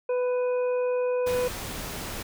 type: harmonic tone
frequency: 497.3 Hz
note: B4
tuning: 12 cents sharp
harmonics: 1 / 2 / 3 / 5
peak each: -23 / -37 / -45 / -43 dBFS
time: 0.09-1.48 s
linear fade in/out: 5 ms
type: noise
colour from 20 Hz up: pink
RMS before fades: -35 dBFS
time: 1.26-2.23 s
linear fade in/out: 10 ms
effects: none